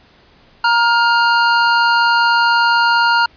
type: tone pair together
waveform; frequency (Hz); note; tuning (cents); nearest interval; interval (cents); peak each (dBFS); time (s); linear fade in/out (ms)
square; 937 / 1412.7; A#5 / F6; +9 / +19; perfect fifth; 710; -14; 0.64-3.26; 5
effects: pink hiss -49 dBFS RMS until 3.36 s + resampled to 11025 Hz